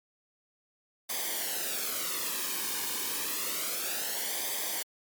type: noise with flanger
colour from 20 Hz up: white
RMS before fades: -33 dBFS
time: 1.09-4.83 s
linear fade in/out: 10 ms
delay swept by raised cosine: 0.72 to 1.51 ms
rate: 0.29 Hz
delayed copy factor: -0.65
effects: high-pass 200 Hz 12 dB/octave + MP3 96 kbps